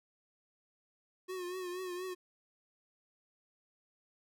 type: tone with vibrato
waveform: square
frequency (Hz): 363.7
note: F#4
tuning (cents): -30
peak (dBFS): -39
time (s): 1.28-2.15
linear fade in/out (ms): 20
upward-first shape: triangle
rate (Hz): 4.2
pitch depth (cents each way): 65
effects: none